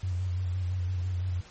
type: tone with vibrato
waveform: sine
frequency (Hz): 90.8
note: F#2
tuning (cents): -32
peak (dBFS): -27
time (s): 0.03-1.41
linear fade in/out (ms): 5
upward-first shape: square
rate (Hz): 5.9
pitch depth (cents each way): 37
effects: pink hiss -52 dBFS RMS until 1.5 s + MP3 32 kbps